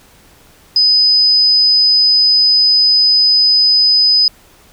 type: tone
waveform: sine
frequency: 5010 Hz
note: D#8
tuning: 11 cents sharp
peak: -7 dBFS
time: 0.76-4.28 s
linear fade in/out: 2 ms
effects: pink hiss -46 dBFS RMS until 4.72 s